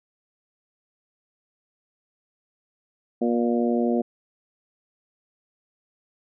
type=harmonic tone with a mistuned harmonic; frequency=119.2 Hz; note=A#2; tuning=39 cents sharp; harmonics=2 / 3 / 4 / 5 / 6; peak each=-22 / -26 / -28 / -30 / -32 dBFS; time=3.21-4.02 s; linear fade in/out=10 ms; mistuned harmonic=6; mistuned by=-25 cents; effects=none